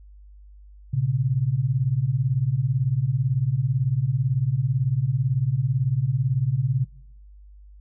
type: beating tone pair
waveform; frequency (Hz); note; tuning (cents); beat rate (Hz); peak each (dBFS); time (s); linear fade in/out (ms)
sine; 118 / 136; A#2 / C#3; +22 / -33; 18; -24 / -21; 0.93-6.85; 10
effects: noise-tail reverb RT60 0.7 s tail -21 dB re dry + added 50 Hz sine -44 dBFS peak until 7.8 s